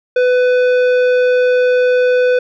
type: tone with tanh clipping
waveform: sine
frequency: 499.4 Hz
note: B4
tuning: 19 cents sharp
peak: -11 dBFS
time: 0.16-2.39 s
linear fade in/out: 5 ms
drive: 12 dB
effects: none